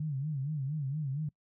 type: tone with vibrato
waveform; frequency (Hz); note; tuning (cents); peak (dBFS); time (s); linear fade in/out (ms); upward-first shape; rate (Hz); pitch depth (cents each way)
sine; 143.8; D3; -36; -31; 0-1.29; 5; sine; 4.3; 150
effects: noise-tail reverb RT60 0.1 s tail -25 dB re dry